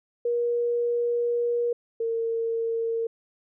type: tone pair in turn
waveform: sine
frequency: 476.5 / 457.1 Hz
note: A#4 / A#4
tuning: +38 / -34 cents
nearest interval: minor second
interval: 72 cents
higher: first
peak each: -22 / -24 dBFS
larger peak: first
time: 0.25-1.73 / 2-3.07 s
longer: first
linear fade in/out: 5 ms
effects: none